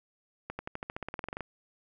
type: accelerating click train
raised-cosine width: 0.5 ms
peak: -21 dBFS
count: 16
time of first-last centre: 0.5-1.407 s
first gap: 90 ms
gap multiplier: 0.94
effects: none